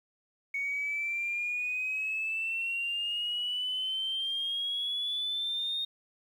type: exponential sweep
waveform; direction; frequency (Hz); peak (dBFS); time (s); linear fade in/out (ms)
sine; up; 2223 to 3700; -29; 0.54-5.85; 5
effects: tanh soft clip ceiling -25 dBFS + 10-bit